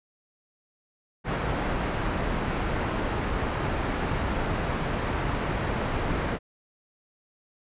pink low-pass noise, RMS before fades -28 dBFS, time 1.24-6.39 s, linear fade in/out 50 ms, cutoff 1900 Hz, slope 12 dB/octave, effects resampled to 8000 Hz

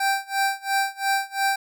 25% pulse tone with tremolo, 784 Hz, G5, in tune, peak -15 dBFS, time 0-1.56 s, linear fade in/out 5 ms, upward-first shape sine, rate 2.9 Hz, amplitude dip 95%, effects none

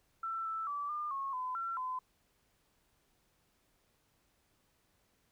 sine tone with pitch steps, 1337 / 1322 / 1156 / 1203 / 1092 / 1014 / 1355 / 1019 Hz, E6 / E6 / D6 / D6 / C#6 / B5 / E6 / C6, +24 / +5 / -28 / +41 / -26 / +45 / +47 / -46 cents, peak -35 dBFS, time 0.23-1.99 s, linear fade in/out 5 ms, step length 220 ms, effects pink hiss -74 dBFS RMS until 5.31 s

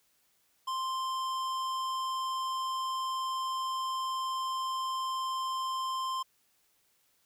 triangle tone with hard clipping, 1046.5 Hz, C6, in tune, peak -33 dBFS, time 0.67-6.23 s, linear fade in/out 10 ms, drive 18 dB, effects white hiss -71 dBFS RMS until 7.25 s

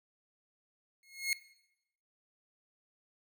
sawtooth tone with exponential growth, 2162 Hz, C#7, 44 cents flat, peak -23 dBFS, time 1.03-1.33 s, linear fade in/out 1 ms, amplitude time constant 65 ms, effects noise-tail reverb RT60 0.8 s tail -18 dB re dry

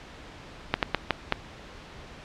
slowing click train, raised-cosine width 0.3 ms, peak -5 dBFS, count 5, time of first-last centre 0.74-1.324 s, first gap 88 ms, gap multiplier 1.35, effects pink hiss -45 dBFS RMS until 2.24 s + low-pass 4000 Hz 12 dB/octave

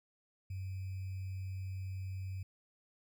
sine tone with sample-and-hold, 94.6 Hz, F#2, 39 cents sharp, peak -38 dBFS, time 0.5-2.43 s, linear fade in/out 5 ms, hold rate 2450 Hz, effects none

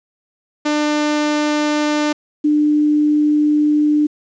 sawtooth / sine tone pair in turn, 299 / 299 Hz, D4 / D4, +31 / +31 cents, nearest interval unison, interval 0 cents, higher neither, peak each -11 dBFS, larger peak neither, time 0.65-2.13 / 2.44-4.07 s, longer second, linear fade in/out 10 ms, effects resampled to 16000 Hz + 8-bit

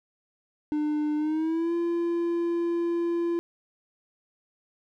triangle tone with pitch glide, 300.5 to 341.2 Hz, D4 to F4, +40 to -40 cents, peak -22 dBFS, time 0.72-3.39 s, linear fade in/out 0 ms, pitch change +220 cents, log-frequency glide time 1.17-1.74 s, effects none

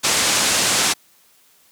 white low-pass noise, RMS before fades -18 dBFS, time 0.03-0.94 s, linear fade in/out 20 ms, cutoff 8700 Hz, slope 24 dB/octave, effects white hiss -55 dBFS RMS until 1.71 s + high-pass 100 Hz 12 dB/octave

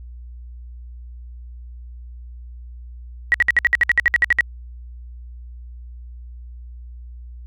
sine tone bursts, 1916 Hz, A#6, 47 cents sharp, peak -10 dBFS, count 14, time 3.32-4.408 s, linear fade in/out 0 ms, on 22 ms, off 60 ms, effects added 60 Hz sine -34 dBFS peak until 7.46 s

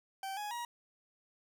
40% pulse tone with pitch steps, 775 / 834 / 953 Hz, G5 / G#5 / A#5, -20 / +7 / +38 cents, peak -37 dBFS, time 0.23-0.65 s, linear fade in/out 2 ms, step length 140 ms, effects none

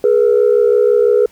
sine tone pair together, 418.3 / 484.3 Hz, G#4 / B4, +12 / -34 cents, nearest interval minor third, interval 254 cents, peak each -10 dBFS, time 0.04-1.26 s, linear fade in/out 2 ms, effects tanh soft clip ceiling -3 dBFS + pink hiss -49 dBFS RMS until 1.31 s

